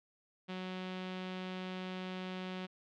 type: tone with low-pass filter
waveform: sawtooth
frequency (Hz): 185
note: F#3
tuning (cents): 0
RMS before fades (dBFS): -42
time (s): 0.48-2.67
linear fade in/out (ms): 20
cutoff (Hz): 3300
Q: 2.2
effects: none